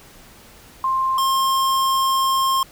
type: tone pair in turn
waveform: sine / square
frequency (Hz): 1054 / 1065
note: C6 / C6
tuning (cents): +12 / +30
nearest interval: unison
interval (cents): 18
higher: second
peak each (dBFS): -17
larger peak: neither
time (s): 0.84-1.18 / 1.18-2.63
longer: second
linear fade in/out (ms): 2
effects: pink hiss -46 dBFS RMS until 2.71 s